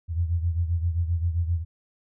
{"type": "beating tone pair", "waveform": "sine", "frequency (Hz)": [83.6, 91.2], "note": ["E2", "F#2"], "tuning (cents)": [25, -24], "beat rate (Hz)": 7.6, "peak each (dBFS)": [-23, -29], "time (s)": [0.08, 1.65], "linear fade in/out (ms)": 50, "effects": []}